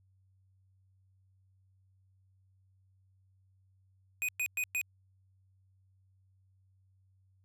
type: tone bursts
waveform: square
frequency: 2490 Hz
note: D#7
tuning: 1 cent sharp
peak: -31 dBFS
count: 4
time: 4.22-4.814 s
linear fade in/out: 0 ms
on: 66 ms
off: 110 ms
effects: added 95 Hz sine -65 dBFS peak until 7.44 s